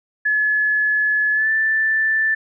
sine tone with pitch glide, 1709 to 1764.2 Hz, G#6 to A6, +49 to +4 cents, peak -15 dBFS, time 0.25-2.35 s, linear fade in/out 10 ms, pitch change +55 cents, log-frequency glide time 1.33-1.5 s, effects none

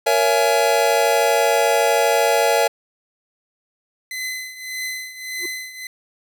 square chord, A# half-diminished seventh, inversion none, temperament just, 466.2 / 559.4 / 671.3 / 839.1 Hz, A#4 / C#5 / E5 / G#5, 0 / +16 / +31 / +18 cents, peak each -21 dBFS, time 0.06-2.68 s, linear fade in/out 10 ms
sawtooth tone with tremolo, 2032 Hz, B6, 49 cents sharp, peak -20 dBFS, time 4.11-5.87 s, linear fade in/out 2 ms, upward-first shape triangle, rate 1.7 Hz, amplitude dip 80%
triangle tone with exponential growth, 353.2 Hz, F4, 20 cents sharp, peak -25 dBFS, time 5.36-5.46 s, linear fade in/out 5 ms, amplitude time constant 20 ms
effects none

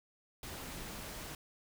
pink noise, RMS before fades -45 dBFS, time 0.43-1.35 s, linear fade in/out 2 ms, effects none

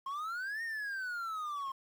triangle exponential two-way sweep, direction up then down, 1061 to 1864.7 to 1061 Hz, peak -34 dBFS, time 0.06-1.72 s, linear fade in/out 5 ms, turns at 0.63 s, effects 10-bit

